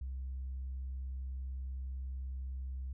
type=tone; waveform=sine; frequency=65.41 Hz; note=C2; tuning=in tune; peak=-36 dBFS; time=0.01-2.93 s; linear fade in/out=5 ms; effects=tanh soft clip ceiling -35 dBFS